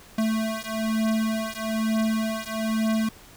square beating tone pair, 220 / 221.1 Hz, A3 / A3, 0 / +9 cents, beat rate 1.1 Hz, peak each -27 dBFS, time 0.18-3.09 s, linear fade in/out 5 ms, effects pink hiss -49 dBFS RMS until 3.36 s

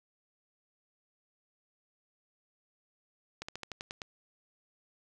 slowing click train, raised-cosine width 0.2 ms, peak -22 dBFS, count 8, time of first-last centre 3.42-4.018 s, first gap 65 ms, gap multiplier 1.09, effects none

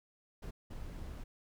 brown noise bursts at uneven times, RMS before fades -44 dBFS, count 2, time 0.42-0.51 / 0.7-1.24 s, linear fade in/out 10 ms, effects none

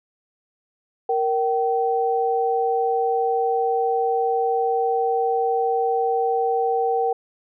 sine tone pair together, 466.1 / 769 Hz, A#4 / G5, 0 / -33 cents, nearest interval major sixth, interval 867 cents, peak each -21 dBFS, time 1.09-7.13 s, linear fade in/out 5 ms, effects none

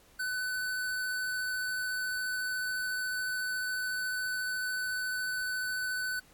square tone with vibrato, 1504 Hz, F#6, 28 cents sharp, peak -32 dBFS, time 0.19-6.2 s, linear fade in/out 10 ms, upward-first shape sine, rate 14 Hz, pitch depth 9 cents each way, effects pink hiss -61 dBFS RMS until 6.33 s + AAC 64 kbps

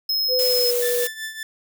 square tone, 5150 Hz, E8, 41 cents flat, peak -20 dBFS, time 0.09-0.71 s, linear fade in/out 5 ms
sine tone with pitch glide, 504 to 485.7 Hz, B4 to B4, +35 to -29 cents, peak -20 dBFS, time 0.28-1.08 s, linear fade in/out 50 ms, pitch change -64 cents, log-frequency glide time 0.46-0.7 s
blue noise, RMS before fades -26 dBFS, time 0.39-1.07 s, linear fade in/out 0 ms
sawtooth tone with tremolo, 1760 Hz, A6, in tune, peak -23 dBFS, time 0.82-1.43 s, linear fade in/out 2 ms, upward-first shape triangle, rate 5.3 Hz, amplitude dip 75%
effects none

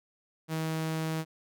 sawtooth tone, 159.6 Hz, D#3, 44 cents sharp, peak -26 dBFS, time 0.48-1.25 s, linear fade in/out 50 ms, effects none

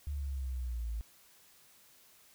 sine linear sweep, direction down, 73.42 to 54.1 Hz, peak -34 dBFS, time 0.07-1.01 s, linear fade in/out 0 ms, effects white hiss -62 dBFS RMS until 2.34 s

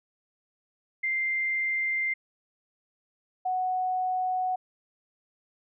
sine tone pair in turn, 2093 / 740 Hz, C7 / F#5, 0 / 0 cents, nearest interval octave + tritone, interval 1800 cents, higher first, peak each -25 dBFS, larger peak neither, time 1.03-2.14 / 3.45-4.56 s, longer neither, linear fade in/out 10 ms, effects none

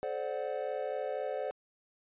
triangle chord, D dominant seventh, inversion second, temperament equal with one note detuned, 430.2 / 523.3 / 587.3 / 740 Hz, A4 / C5 / D5 / F#5, -39 / 0 / 0 / 0 cents, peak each -38 / -35 / -36 / -39 dBFS, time 0.03-1.51 s, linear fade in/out 0 ms, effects resampled to 8000 Hz

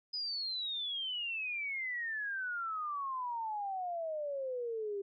sine exponential sweep, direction down, 5030 to 392 Hz, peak -35 dBFS, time 0.13-5.02 s, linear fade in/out 10 ms, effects none

